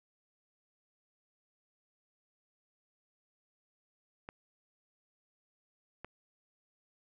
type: clicks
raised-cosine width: 0.5 ms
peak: -28 dBFS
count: 2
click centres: 4.289 / 6.046 s
effects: none